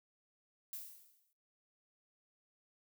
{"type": "noise with exponential decay", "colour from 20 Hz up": "violet", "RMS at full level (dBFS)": -43, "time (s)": [0.73, 1.33], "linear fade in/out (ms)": 1, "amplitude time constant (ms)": 130, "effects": ["noise-tail reverb RT60 0.5 s tail -24 dB re dry"]}